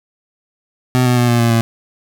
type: tone with pitch steps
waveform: 25% pulse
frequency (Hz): 126.3 / 123.92 / 121.58 / 119.28 / 117.03 / 114.82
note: B2 / B2 / B2 / A#2 / A#2 / A#2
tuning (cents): +39 / +6 / -27 / +40 / +7 / -26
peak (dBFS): -7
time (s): 0.95-1.61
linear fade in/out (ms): 0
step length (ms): 110
effects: none